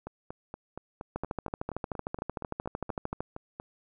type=two click trains; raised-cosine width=1 ms; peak=-18 / -24 dBFS; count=28 / 16; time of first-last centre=1.16-3.205 / 0.07-3.599 s; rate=13.2 / 4.25 Hz; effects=none